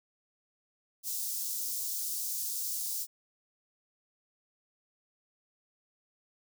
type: high-pass noise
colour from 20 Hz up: white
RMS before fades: -35 dBFS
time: 1.03-3.07 s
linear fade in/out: 50 ms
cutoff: 5000 Hz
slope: 24 dB/octave
effects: none